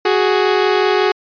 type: tone pair together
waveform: sawtooth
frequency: 370.9 / 416.3 Hz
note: F#4 / G#4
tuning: +4 / +4 cents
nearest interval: major second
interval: 200 cents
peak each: -11 dBFS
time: 0.05-1.12 s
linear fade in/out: 5 ms
effects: resampled to 11025 Hz